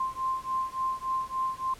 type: beating tone pair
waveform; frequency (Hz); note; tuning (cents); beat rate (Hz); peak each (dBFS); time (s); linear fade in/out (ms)
sine; 1046.5 / 1050; C6 / C6; 0 / +6; 3.5; -31; 0-1.74; 5
effects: pink hiss -51 dBFS RMS until 1.79 s + low-pass 12000 Hz 12 dB/octave